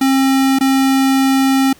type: tone with dropouts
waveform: square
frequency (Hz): 268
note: C4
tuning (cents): +42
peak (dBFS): -11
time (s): 0.01-1.73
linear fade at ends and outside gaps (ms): 5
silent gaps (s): 0.588-0.608
effects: pink hiss -46 dBFS RMS until 1.79 s